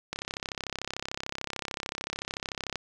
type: click train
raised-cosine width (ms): 0.2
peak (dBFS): -15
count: 89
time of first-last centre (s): 0.13-2.757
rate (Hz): 33.5
effects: none